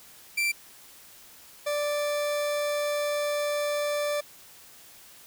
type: tone pair in turn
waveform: 40% pulse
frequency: 2349 / 587.2 Hz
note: D7 / D5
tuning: 0 / 0 cents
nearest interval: 2 octaves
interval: 2400 cents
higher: first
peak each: -23 / -25 dBFS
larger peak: first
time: 0.37-0.52 / 1.66-4.21 s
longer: second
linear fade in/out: 10 ms
effects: white hiss -51 dBFS RMS until 5.26 s